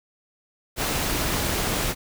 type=noise with amplitude modulation; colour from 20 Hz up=pink; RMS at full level=-23 dBFS; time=0.76-1.95 s; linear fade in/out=50 ms; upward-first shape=sine; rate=240 Hz; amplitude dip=45%; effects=none